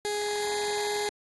15% pulse tone with notch filter, 415.3 Hz, G#4, in tune, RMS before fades -30 dBFS, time 0.05-1.09 s, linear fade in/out 0 ms, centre 1200 Hz, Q 0.9, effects AAC 32 kbps

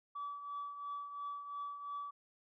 sine tone with tremolo, 1149 Hz, D6, 38 cents flat, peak -37 dBFS, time 0.15-2.11 s, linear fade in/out 10 ms, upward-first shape triangle, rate 2.9 Hz, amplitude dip 65%, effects tanh soft clip ceiling -36 dBFS

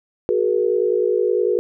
sine tone cluster, 369.6 / 420.3 / 478.8 Hz, F#4 / G#4 / A#4, -2 / +21 / +46 cents, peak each -20 dBFS, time 0.29-1.59 s, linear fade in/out 0 ms, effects none

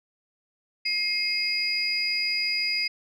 sine tone cluster, 2130 / 2545 / 4903 Hz, C7 / D#7 / D#8, +30 / +39 / -26 cents, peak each -28 / -32 / -25 dBFS, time 0.85-2.88 s, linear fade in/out 10 ms, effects tanh soft clip ceiling -16 dBFS

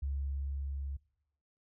sine tone with level ramp, 69.3 Hz, C#2, in tune, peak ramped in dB -32 to -36 dBFS, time 0.02-0.97 s, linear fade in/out 10 ms, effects noise-tail reverb RT60 0.9 s tail -22 dB re dry

